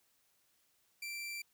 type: tone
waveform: sawtooth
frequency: 2349 Hz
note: D7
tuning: in tune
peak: -37 dBFS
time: 1.02-1.42 s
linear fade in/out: 5 ms
effects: white hiss -74 dBFS RMS until 1.53 s